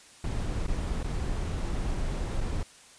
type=noise with dropouts; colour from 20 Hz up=brown; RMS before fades=-30 dBFS; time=0.24-2.63 s; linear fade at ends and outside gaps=2 ms; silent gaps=0.666-0.681 / 1.03-1.043 / 2.406-2.411 s; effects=white hiss -53 dBFS RMS until 2.98 s + resampled to 22050 Hz